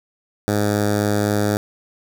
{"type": "tone with notch filter", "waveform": "10% pulse", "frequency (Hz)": 103.83, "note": "G#2", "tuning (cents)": 0, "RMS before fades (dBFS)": -19, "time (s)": [0.48, 1.57], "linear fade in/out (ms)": 0, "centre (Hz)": 2700, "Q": 1.2, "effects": []}